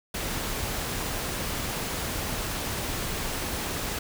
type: noise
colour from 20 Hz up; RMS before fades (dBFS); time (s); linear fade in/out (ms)
pink; -31; 0.14-3.99; 5
effects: none